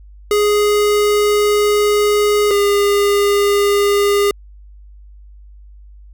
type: tone pair in turn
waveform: square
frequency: 415.6 / 405.9 Hz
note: G#4 / G#4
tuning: +1 / -40 cents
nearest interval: unison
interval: 41 cents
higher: first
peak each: -12 dBFS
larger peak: neither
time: 0.31-2.51 / 2.51-4.31 s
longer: first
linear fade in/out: 2 ms
effects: added 50 Hz sine -37 dBFS peak until 6.13 s